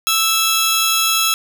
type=tone pair together; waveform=15% pulse; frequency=1318.5 / 3322 Hz; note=E6 / G#7; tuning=0 / 0 cents; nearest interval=octave + major third; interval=1600 cents; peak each=-10 dBFS; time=0.07-1.34 s; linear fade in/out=0 ms; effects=none